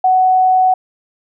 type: tone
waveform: sine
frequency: 745 Hz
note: F#5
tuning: 12 cents sharp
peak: -8 dBFS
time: 0.04-0.74 s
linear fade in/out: 5 ms
effects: none